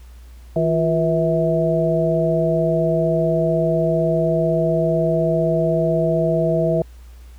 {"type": "harmonic tone with a mistuned harmonic", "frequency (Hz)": 162.2, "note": "E3", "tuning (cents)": -28, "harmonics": [1, 2, 3, 4], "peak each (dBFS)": [-20, -23, -23, -19], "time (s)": [0.56, 6.82], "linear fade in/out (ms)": 2, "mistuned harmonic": 2, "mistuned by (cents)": 120, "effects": ["added 60 Hz sine -38 dBFS peak until 7.38 s", "pink hiss -54 dBFS RMS until 7.38 s"]}